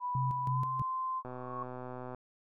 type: tone with pitch glide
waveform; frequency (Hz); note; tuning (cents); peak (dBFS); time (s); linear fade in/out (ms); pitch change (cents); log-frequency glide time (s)
sine; 987.8 to 1038.1; B5 to C6; 0 to -14; -32; 0-1.23; 50; +86; 0.46-0.69
type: tone with tremolo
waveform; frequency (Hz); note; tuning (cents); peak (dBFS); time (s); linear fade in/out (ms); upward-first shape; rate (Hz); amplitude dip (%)
sine; 130.8; C3; 0; -30; 0.15-0.82; 2; square; 3.1; 70
type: tone with exponential growth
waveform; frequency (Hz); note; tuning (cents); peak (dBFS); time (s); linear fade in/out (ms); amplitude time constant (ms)
sine; 1100; C#6; -14; -34; 1.12-1.63; 5; 110
type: click train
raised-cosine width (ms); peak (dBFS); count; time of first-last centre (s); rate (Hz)
1; -29; 114; 1.25-2.147; 126
effects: none